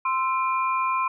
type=tone cluster; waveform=sine; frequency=1041 / 1326 / 2403 Hz; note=C6 / E6 / D7; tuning=-9 / +10 / +39 cents; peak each=-22 / -31 / -31 dBFS; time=0.05-1.08 s; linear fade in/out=5 ms; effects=none